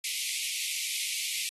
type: high-pass noise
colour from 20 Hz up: pink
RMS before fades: -33 dBFS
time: 0.04-1.49 s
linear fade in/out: 2 ms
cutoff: 2100 Hz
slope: 96 dB/octave
effects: AAC 32 kbps